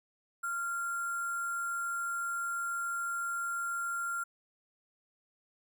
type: tone with sample-and-hold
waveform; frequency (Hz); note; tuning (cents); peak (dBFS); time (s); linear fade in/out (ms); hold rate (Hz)
sine; 1387; F6; -12; -32; 0.43-4.24; 10; 8820
effects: none